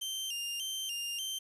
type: tone with vibrato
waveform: sawtooth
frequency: 2960 Hz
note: F#7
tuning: in tune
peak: -32 dBFS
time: 0.01-1.39 s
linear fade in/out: 10 ms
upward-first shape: square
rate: 1.7 Hz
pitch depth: 93 cents each way
effects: resampled to 32000 Hz + 10-bit